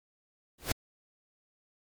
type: noise with exponential growth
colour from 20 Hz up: pink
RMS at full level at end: -25 dBFS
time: 0.58-0.72 s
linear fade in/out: 5 ms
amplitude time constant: 30 ms
effects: MP3 96 kbps